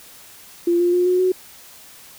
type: tone with pitch steps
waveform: sine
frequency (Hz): 344.9 / 350.9 / 357.1 / 363.3 / 369.7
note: F4 / F4 / F4 / F#4 / F#4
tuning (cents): -22 / +8 / +39 / -32 / -1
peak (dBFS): -14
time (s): 0.67-1.32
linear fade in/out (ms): 5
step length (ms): 130
effects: white hiss -44 dBFS RMS until 2.18 s